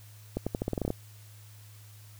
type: accelerating click train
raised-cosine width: 2 ms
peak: -16 dBFS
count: 11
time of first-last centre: 0.37-0.904 s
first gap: 96 ms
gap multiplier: 0.86
effects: added 105 Hz sine -49 dBFS peak until 2.19 s + white hiss -57 dBFS RMS until 2.19 s